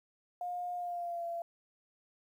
sine tone with pitch glide, 712 to 681.8 Hz, F5 to F5, +33 to -42 cents, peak -35 dBFS, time 0.41-1.42 s, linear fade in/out 2 ms, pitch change -75 cents, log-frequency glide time 0.75-1.25 s, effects 11-bit

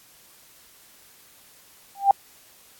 sine tone with exponential growth, 793 Hz, G5, 20 cents sharp, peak -8 dBFS, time 1.95-2.11 s, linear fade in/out 2 ms, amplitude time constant 34 ms, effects white hiss -53 dBFS RMS until 2.79 s + AAC 64 kbps

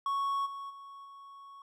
triangle tone with level steps, 1108.7 Hz, C#6, in tune, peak -27 / -37 / -44 / -46 dBFS, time 0.06-1.62 s, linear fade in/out 2 ms, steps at 0.45 / 0.69 / 1.04 s, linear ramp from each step 20 ms, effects none

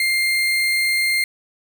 35% pulse tone, 2108 Hz, C7, 12 cents sharp, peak -15 dBFS, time 0-1.24 s, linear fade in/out 2 ms, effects none

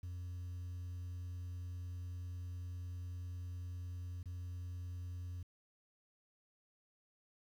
sine tone with dropouts, 89 Hz, F2, 33 cents sharp, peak -39 dBFS, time 0.03-5.43 s, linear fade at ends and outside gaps 5 ms, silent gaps 4.23-4.257 s, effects tanh soft clip ceiling -41 dBFS + 11-bit

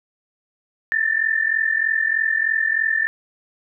sine tone pair together, 1760 / 1803.2 Hz, A6 / A6, 0 / +42 cents, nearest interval unison, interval 42 cents, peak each -20 dBFS, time 0.92-3.07 s, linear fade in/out 0 ms, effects none

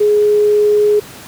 sine tone, 418.1 Hz, G#4, 12 cents sharp, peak -8 dBFS, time 0-1 s, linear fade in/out 10 ms, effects pink hiss -34 dBFS RMS until 1.27 s + high-pass 100 Hz 12 dB/octave

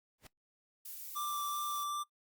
pink noise with exponential growth, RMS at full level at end -47 dBFS, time 0.18-0.27 s, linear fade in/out 5 ms, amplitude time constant 18 ms
violet noise, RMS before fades -45 dBFS, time 0.85-1.84 s, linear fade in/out 5 ms
square tone with vibrato, 1174.7 Hz, D6, in tune, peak -36 dBFS, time 1.15-2.04 s, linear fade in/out 20 ms, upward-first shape sine, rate 2.6 Hz, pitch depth 10 cents each way
effects noise-tail reverb RT60 0.1 s tail -19 dB re dry + Opus 48 kbps

